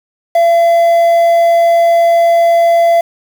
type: tone with quantisation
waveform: triangle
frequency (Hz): 678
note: E5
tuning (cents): +49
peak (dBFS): -4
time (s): 0.35-3.01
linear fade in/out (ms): 5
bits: 5
effects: none